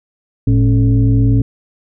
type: tone with frequency modulation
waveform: sine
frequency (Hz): 112.6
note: A2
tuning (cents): +40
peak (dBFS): -8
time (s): 0.47-1.42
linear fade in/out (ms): 5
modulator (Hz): 162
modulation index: 0.88
effects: none